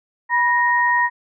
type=tone pair together; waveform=sine; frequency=974.8 / 1864.7 Hz; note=B5 / A#6; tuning=-23 / 0 cents; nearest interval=major seventh; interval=1123 cents; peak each=-17 dBFS; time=0.29-1.1 s; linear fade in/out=50 ms; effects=none